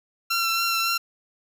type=tone with vibrato; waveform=15% pulse; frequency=1357 Hz; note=E6; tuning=50 cents sharp; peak=-15 dBFS; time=0.3-0.98 s; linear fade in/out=10 ms; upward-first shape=triangle; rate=3.6 Hz; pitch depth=19 cents each way; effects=none